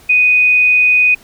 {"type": "tone", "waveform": "sine", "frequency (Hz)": 2489, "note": "D#7", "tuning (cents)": 0, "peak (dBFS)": -7, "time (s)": [0.09, 1.15], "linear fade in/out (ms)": 10, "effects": ["pink hiss -44 dBFS RMS until 1.23 s"]}